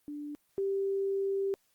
sine tone pair in turn, 293.7 / 392 Hz, D4 / G4, 0 / 0 cents, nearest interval perfect fourth, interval 500 cents, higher second, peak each -37 / -28 dBFS, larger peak second, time 0.08-0.35 / 0.58-1.54 s, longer second, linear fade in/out 0 ms, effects white hiss -72 dBFS RMS until 1.74 s + Opus 32 kbps

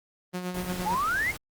sawtooth tone with tremolo, 180.8 Hz, F#3, 40 cents flat, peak -25 dBFS, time 0.33-0.96 s, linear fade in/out 20 ms, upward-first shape sine, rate 8.6 Hz, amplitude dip 55%
pink noise, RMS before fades -38 dBFS, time 0.54-1.37 s, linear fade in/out 5 ms
sine exponential sweep, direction up, 811 to 2207 Hz, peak -24 dBFS, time 0.85-1.32 s, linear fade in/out 20 ms
effects Opus 32 kbps

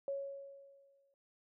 sine tone with exponential decay, 554 Hz, C#5, 1 cent flat, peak -34 dBFS, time 0.08-1.14 s, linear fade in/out 1 ms, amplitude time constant 230 ms, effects none

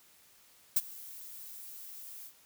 violet noise with ADSR envelope, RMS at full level -24 dBFS, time 0.76-2.33 s, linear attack 8 ms, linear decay 35 ms, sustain -23 dB, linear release 77 ms, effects white hiss -62 dBFS RMS until 2.45 s

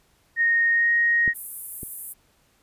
sine tone with pitch glide, 1856 to 1873.2 Hz, A#6 to A#6, -8 to +8 cents, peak -17 dBFS, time 0.36-1.34 s, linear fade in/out 50 ms, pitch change +16 cents, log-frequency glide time 0.72-0.92 s
clicks, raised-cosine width 3 ms, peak -20 / -24 dBFS, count 2, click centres 1.278 / 1.832 s
pink high-pass noise, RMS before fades -34 dBFS, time 1.34-2.14 s, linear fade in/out 20 ms, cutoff 9500 Hz, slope 48 dB/octave
effects pink hiss -63 dBFS RMS until 2.62 s + resampled to 32000 Hz

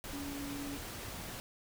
sine tone in noise, 282.7 Hz, C#4, 34 cents sharp, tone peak -40 dBFS, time 0.13-0.77 s, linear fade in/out 0 ms, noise pink, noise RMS -44 dBFS, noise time 0.04-1.4 s, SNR +1 dB, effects none

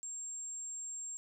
sine tone, 7459 Hz, A#8, in tune, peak -40 dBFS, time 0.03-1.17 s, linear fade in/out 0 ms, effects none

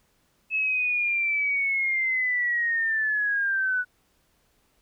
sine linear sweep, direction down, 2600 to 1473 Hz, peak -22 dBFS, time 0.5-3.85 s, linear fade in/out 50 ms, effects pink hiss -67 dBFS RMS until 4.81 s

